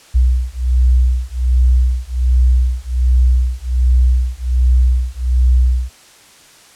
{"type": "beating tone pair", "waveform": "sine", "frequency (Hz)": [61.74, 63.04], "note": ["B1", "B1"], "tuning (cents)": [0, 36], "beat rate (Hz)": 1.3, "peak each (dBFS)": -13, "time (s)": [0.14, 5.9], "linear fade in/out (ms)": 20, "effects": ["white hiss -44 dBFS RMS until 6.75 s", "low-pass 9000 Hz 12 dB/octave"]}